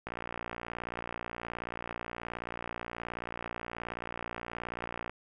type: click train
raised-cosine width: 0.5 ms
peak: -22 dBFS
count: 296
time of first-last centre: 0.07-5.096 s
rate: 58.7 Hz
effects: none